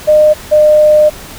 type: tone pair in turn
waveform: sine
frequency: 609 / 606.2 Hz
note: D#5 / D#5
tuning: -37 / -45 cents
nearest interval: unison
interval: 8 cents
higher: first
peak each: -3 dBFS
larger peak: neither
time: 0.07-0.34 / 0.51-1.1 s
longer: second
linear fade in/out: 20 ms
effects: pink hiss -30 dBFS RMS until 1.38 s